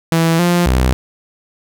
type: tone with pitch steps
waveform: sawtooth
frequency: 164.7 / 174.9 / 63.5 Hz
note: E3 / F3 / B1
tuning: -1 / +3 / +49 cents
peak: -7 dBFS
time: 0.12-0.93 s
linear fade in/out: 0 ms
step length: 270 ms
effects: none